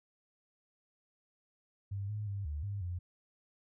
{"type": "tone with pitch steps", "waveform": "sine", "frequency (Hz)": [99.4, 105.6, 99.7, 74.2, 100.8, 88.6], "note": ["G2", "G#2", "G2", "D2", "G2", "F2"], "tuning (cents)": [25, 29, 30, 18, 49, 25], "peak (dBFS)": -35, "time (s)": [1.91, 2.99], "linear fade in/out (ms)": 10, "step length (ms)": 180, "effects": []}